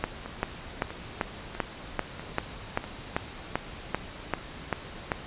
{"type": "two click trains", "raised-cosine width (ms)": 0.5, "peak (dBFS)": [-10, -22], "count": [14, 5], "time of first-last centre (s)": [[0.04, 5.118], [0.26, 2.841]], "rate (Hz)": [2.56, 1.55], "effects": ["pink hiss -42 dBFS RMS until 5.26 s", "resampled to 8000 Hz"]}